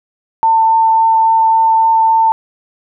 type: tone with vibrato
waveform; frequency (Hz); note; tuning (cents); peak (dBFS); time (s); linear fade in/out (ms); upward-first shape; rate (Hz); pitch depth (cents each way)
sine; 896; A5; +31; -7; 0.43-2.32; 0; triangle; 3.6; 8
effects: none